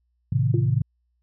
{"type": "chord", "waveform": "sine", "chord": "A diminished", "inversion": "none", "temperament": "just", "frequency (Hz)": [110, 132, 158.4], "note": ["A2", "C3", "Eb3"], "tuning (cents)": [0, 16, 31], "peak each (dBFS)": [-22, -21, -27], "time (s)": [0.32, 0.82], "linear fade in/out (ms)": 5}
{"type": "tone with exponential decay", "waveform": "sine", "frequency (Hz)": 343.7, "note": "F4", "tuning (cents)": -28, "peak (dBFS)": -22, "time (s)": [0.54, 0.77], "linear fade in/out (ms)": 2, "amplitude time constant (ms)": 48}
{"effects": ["added 60 Hz sine -67 dBFS peak until 1.22 s"]}